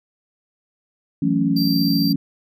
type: chord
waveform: sine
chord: F# minor seventh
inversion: third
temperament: equal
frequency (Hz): 164.81 / 185 / 220 / 277.2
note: E3 / F#3 / A3 / C#4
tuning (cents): 0 / 0 / 0 / 0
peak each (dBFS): -22 / -23 / -23 / -19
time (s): 1.22-2.16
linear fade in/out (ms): 5
type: tone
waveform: square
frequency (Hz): 4699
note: D8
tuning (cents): 0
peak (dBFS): -24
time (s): 1.56-2.13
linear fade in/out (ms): 10
effects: none